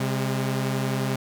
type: tone pair together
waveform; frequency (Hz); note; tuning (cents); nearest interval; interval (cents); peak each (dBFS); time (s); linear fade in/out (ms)
sawtooth; 132 / 203.6; C3 / G#3; +16 / -34; minor sixth; 750; -21 / -25; 0-1.16; 5
effects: none